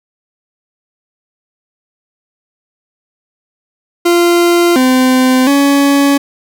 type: tone with pitch steps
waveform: 40% pulse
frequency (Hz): 345.8 / 257 / 280.9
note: F4 / C4 / C#4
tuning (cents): -17 / -31 / +23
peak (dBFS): -6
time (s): 4.05-6.18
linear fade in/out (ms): 10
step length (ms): 710
effects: none